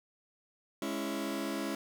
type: chord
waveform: sawtooth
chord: C# minor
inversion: second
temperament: just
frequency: 207.9 / 277.2 / 332.6 Hz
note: G#3 / C#4 / E4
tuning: +2 / 0 / +16 cents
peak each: -35 / -33 / -34 dBFS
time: 0.82-1.75 s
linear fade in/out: 2 ms
effects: none